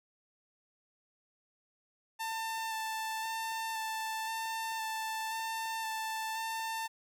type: tone with vibrato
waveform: sawtooth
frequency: 890 Hz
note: A5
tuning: 20 cents sharp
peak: -31 dBFS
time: 2.19-6.88 s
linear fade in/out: 20 ms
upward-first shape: square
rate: 0.96 Hz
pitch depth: 12 cents each way
effects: none